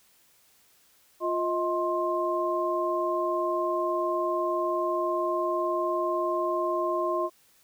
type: tone cluster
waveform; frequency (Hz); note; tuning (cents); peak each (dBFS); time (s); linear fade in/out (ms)
sine; 351.4 / 632 / 1056; F4 / D#5 / C6; +11 / +27 / +16; -29; 1.2-7.3; 50
effects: white hiss -62 dBFS RMS until 7.63 s